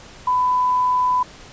sine tone, 1000 Hz, B5, 21 cents sharp, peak -15 dBFS, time 0.27-1.23 s, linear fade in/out 5 ms, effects pink hiss -42 dBFS RMS until 1.52 s + resampled to 16000 Hz

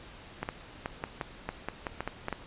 clicks, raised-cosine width 0.5 ms, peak -17 dBFS, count 12, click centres 0.43 / 0.489 / 0.859 / 1.039 / 1.212 / 1.49 / 1.686 / 1.868 / 2.006 / 2.076 / 2.284 / 2.327 s, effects pink hiss -49 dBFS RMS until 2.46 s + resampled to 8000 Hz

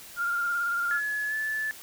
sine tone with vibrato, 1400 Hz, F6, 4 cents sharp, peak -25 dBFS, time 0.16-1.01 s, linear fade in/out 50 ms, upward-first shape square, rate 18 Hz, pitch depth 21 cents each way
sine tone with pitch glide, 1702 to 1740.8 Hz, G#6 to A6, +42 to -19 cents, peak -27 dBFS, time 0.91-1.71 s, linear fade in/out 0 ms, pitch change +39 cents, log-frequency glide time 1.28-1.34 s
effects white hiss -46 dBFS RMS until 1.82 s

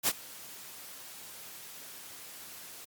white noise with ADSR envelope, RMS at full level -25 dBFS, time 0.03-2.85 s, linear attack 47 ms, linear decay 44 ms, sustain -22 dB, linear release 8 ms, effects high-pass 100 Hz 12 dB/octave + Opus 48 kbps

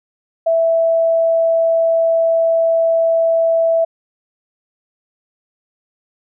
sine tone, 659.3 Hz, E5, in tune, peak -11 dBFS, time 0.46-3.85 s, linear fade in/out 10 ms, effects none

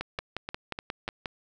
two click trains, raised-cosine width 0.3 ms, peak -18 / -16 dBFS, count 4 / 8, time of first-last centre 0.19-1.088 / 0.01-1.258 s, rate 3.34 / 5.61 Hz, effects none

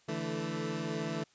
20% pulse chord, D suspended second, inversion none, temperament equal with one note detuned, 145.57 / 164.81 / 220 Hz, D3 / E3 / A3, -15 / 0 / 0 cents, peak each -35 / -32 / -33 dBFS, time 0.08-1.24 s, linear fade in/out 10 ms, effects white hiss -66 dBFS RMS until 1.34 s + resampled to 16000 Hz

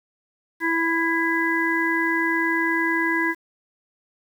harmonic tone with a mistuned harmonic, 330.3 Hz, E4, 4 cents sharp, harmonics 1 / 3 / 5 / 6, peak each -24 / -27 / -24 / -25 dBFS, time 0.6-3.35 s, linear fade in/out 50 ms, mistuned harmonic 6, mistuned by +16 cents, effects 8-bit

